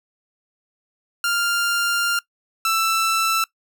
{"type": "tone pair in turn", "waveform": "sawtooth", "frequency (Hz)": [1396.9, 1328.5], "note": ["F6", "E6"], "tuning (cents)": [0, 13], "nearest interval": "minor second", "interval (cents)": 87, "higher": "first", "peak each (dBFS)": [-15, -14], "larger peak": "second", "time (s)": [[1.24, 2.19], [2.65, 3.44]], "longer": "first", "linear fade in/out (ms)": 2, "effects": ["noise-tail reverb RT60 0.1 s tail -21 dB re dry"]}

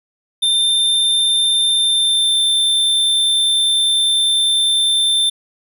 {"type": "tone with pitch glide", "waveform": "square", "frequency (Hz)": [3588, 3565], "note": ["A7", "A7"], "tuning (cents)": [33, 22], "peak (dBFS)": -13, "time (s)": [0.42, 5.3], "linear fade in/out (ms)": 10, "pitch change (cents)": -11, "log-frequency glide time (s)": [1.74, 2.41], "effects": []}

